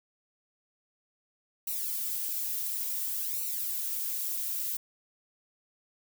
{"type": "noise with flanger", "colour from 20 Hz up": "violet", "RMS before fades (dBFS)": -33, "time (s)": [1.67, 4.77], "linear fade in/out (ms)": 5, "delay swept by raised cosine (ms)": [0.59, 3.89], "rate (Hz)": 0.57, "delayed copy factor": -1, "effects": []}